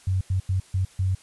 sine tone bursts at uneven times, 94.1 Hz, F#2, 30 cents sharp, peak -20 dBFS, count 5, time 0.07-0.21 / 0.3-0.4 / 0.49-0.6 / 0.74-0.85 / 0.99-1.15 s, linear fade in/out 5 ms, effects white hiss -53 dBFS RMS until 1.22 s + resampled to 24000 Hz

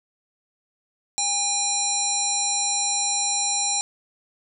harmonic tone, 810 Hz, G#5, 43 cents flat, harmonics 1 / 3 / 5 / 7 / 9 / 10, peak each -30 / -35 / -29 / -28 / -26 / -27 dBFS, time 1.18-3.81 s, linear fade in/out 0 ms, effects none

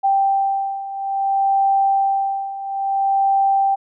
sine beating tone pair, 784 / 784.59 Hz, G5 / G5, 0 / +1 cents, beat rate 0.59 Hz, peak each -21 / -17 dBFS, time 0.03-3.76 s, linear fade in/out 20 ms, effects none

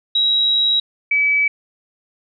sine tone pair in turn, 3853 / 2291 Hz, B7 / D7, -44 / -44 cents, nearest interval major sixth, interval 900 cents, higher first, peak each -13 dBFS, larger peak neither, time 0.15-0.8 / 1.11-1.48 s, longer first, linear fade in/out 5 ms, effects none

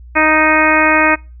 harmonic tone, 311.1 Hz, D#4, in tune, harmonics 1 / 2 / 3 / 4 / 5 / 6 / 7 / 8, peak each -17 / -17 / -17 / -17 / -17 / -17 / -17 / -17 dBFS, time 0.15-1.16 s, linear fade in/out 20 ms, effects noise-tail reverb RT60 0.3 s tail -26 dB re dry + added 60 Hz sine -33 dBFS peak until 1.4 s

